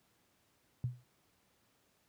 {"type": "tone with exponential decay", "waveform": "sine", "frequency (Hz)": 123.47, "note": "B2", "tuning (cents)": 0, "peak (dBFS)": -28, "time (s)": [0.84, 1.04], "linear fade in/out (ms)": 0, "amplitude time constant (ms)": 43, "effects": ["pink hiss -73 dBFS RMS until 2.08 s", "high-pass 80 Hz 12 dB/octave"]}